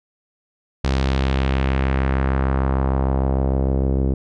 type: tone with low-pass filter sweep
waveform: sawtooth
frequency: 66.6 Hz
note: C2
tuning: 31 cents sharp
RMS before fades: -19 dBFS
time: 0.84-4.14 s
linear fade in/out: 5 ms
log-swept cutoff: 5000 to 390 Hz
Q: 1.4
effects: none